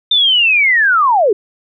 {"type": "linear sweep", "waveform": "sine", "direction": "down", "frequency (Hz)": [3622, 370], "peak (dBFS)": -8, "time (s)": [0.11, 1.33], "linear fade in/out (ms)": 5, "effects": []}